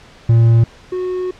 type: tone pair in turn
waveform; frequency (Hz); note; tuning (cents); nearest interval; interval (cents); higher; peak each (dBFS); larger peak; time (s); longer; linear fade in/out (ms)
triangle; 115.4 / 366.4; A#2 / F#4; -17 / -17; octave + minor sixth; 2000; second; -5 / -16; first; 0.29-0.64 / 0.92-1.31; second; 5
effects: pink hiss -43 dBFS RMS until 1.39 s + low-pass 5000 Hz 12 dB/octave